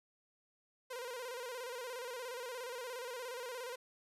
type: tone with vibrato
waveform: sawtooth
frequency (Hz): 493.9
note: B4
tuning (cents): 0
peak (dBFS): -38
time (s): 0.9-3.76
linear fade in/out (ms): 10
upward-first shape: square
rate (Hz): 17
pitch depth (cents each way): 74
effects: resampled to 32000 Hz + 11-bit